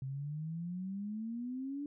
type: exponential sweep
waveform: sine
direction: up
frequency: 130.81 to 292.5 Hz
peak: -37 dBFS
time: 0.02-1.86 s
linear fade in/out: 2 ms
effects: none